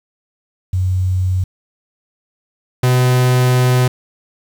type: tone pair in turn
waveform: sine / 45% pulse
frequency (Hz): 92.5 / 126.15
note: F#2 / B2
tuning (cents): 0 / +37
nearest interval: perfect fourth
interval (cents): 537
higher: second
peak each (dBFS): -13 / -10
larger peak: second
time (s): 0.73-1.44 / 2.83-3.88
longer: second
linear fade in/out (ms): 5
effects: 7-bit